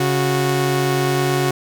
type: tone pair together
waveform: sawtooth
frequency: 138.51 / 367 Hz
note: C#3 / F#4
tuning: -1 / -14 cents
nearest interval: octave + perfect fourth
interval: 1687 cents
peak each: -15 dBFS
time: 0-1.51 s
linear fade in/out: 5 ms
effects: none